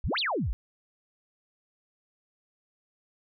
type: exponential two-way sweep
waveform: sine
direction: up then down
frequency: 39.27 to 4840 to 39.27 Hz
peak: -26 dBFS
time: 0.04-0.53 s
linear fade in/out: 0 ms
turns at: 0.19 s
effects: none